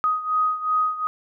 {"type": "beating tone pair", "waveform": "sine", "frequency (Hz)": [1251, 1253.7], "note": ["D#6", "D#6"], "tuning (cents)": [9, 13], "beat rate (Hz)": 2.7, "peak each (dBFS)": [-21, -25], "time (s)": [0.04, 1.07], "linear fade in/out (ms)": 0, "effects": []}